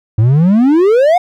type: exponential sweep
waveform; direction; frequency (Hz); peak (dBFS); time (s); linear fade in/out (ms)
triangle; up; 103.83 to 740; -4; 0.18-1.18; 5
effects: none